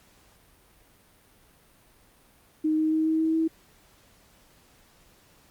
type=tone with pitch steps; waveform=sine; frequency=311.1 / 313.4 / 315.8 / 318.2 / 320.6 / 323 Hz; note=D#4 / D#4 / D#4 / D#4 / E4 / E4; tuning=0 / +13 / +26 / +39 / -48 / -35 cents; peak=-21 dBFS; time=2.64-3.48 s; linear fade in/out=10 ms; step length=140 ms; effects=pink hiss -59 dBFS RMS until 5.5 s + Opus 48 kbps